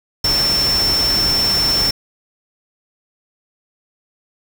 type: tone in noise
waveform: sine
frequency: 5390 Hz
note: E8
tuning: 38 cents sharp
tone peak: -14 dBFS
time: 0.24-1.91 s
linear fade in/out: 5 ms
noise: pink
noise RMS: -23 dBFS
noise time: 0.24-1.91 s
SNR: +6 dB
effects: none